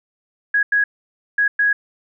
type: tone bursts at uneven times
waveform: sine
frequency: 1661.2 Hz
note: G#6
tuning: in tune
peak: -13 dBFS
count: 4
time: 0.54-0.63 / 0.72-0.84 / 1.38-1.48 / 1.59-1.73 s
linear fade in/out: 5 ms
effects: none